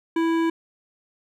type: tone with hard clipping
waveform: sine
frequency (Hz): 329.6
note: E4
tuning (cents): 0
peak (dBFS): -21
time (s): 0.16-0.5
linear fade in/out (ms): 5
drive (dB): 14
effects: none